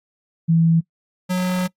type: tone pair in turn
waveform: sine / square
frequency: 164.81 / 182.56 Hz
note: E3 / F#3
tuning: 0 / -23 cents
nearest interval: major second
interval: 177 cents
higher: second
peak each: -12 / -19 dBFS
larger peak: first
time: 0.48-0.81 / 1.29-1.68 s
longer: second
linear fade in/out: 20 ms
effects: noise-tail reverb RT60 0.1 s tail -22 dB re dry + AAC 48 kbps